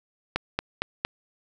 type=click train; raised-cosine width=0.3 ms; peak=-8 dBFS; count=4; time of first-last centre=0.36-1.05 s; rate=4.35 Hz; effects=none